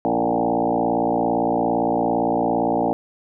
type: tone with frequency modulation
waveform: sine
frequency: 525 Hz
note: C5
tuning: 6 cents sharp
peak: -17 dBFS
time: 0.05-2.93 s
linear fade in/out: 0 ms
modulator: 57.6 Hz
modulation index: 5.5
effects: none